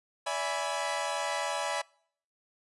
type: chord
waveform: sawtooth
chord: E dominant seventh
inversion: third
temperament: equal with one note detuned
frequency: 576.6 / 659.3 / 830.6 / 987.8 Hz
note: D5 / E5 / G#5 / B5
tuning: -32 / 0 / 0 / 0 cents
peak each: -32 dBFS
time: 0.26-1.82 s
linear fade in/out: 10 ms
effects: noise-tail reverb RT60 0.6 s tail -25 dB re dry + resampled to 24000 Hz